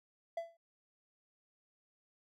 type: tone with exponential decay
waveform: triangle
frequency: 670 Hz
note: E5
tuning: 28 cents sharp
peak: -31 dBFS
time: 0.37-0.57 s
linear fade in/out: 5 ms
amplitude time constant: 43 ms
effects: none